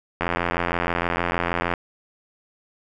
click train, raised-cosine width 0.5 ms, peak -7 dBFS, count 133, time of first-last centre 0.21-1.738 s, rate 86.4 Hz, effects none

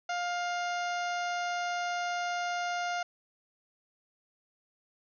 harmonic tone, 705 Hz, F5, 16 cents sharp, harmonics 1 / 2 / 3 / 4 / 5 / 6 / 7 / 8 / 9, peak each -32 / -36 / -42 / -45 / -49 / -50 / -50 / -52 / -49 dBFS, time 0.09-3.03 s, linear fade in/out 5 ms, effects none

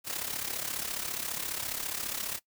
white noise with amplitude modulation, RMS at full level -32 dBFS, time 0.04-2.4 s, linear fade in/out 50 ms, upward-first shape sine, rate 34.7 Hz, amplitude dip 70%, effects noise-tail reverb RT60 0.1 s tail -20 dB re dry

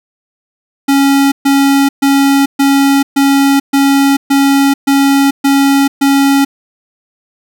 square tone bursts, 276.8 Hz, C#4, 2 cents flat, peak -7 dBFS, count 10, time 0.88-6.45 s, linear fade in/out 10 ms, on 440 ms, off 130 ms, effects none

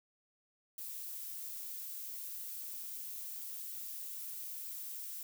violet noise, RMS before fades -44 dBFS, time 0.78-5.23 s, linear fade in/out 2 ms, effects none

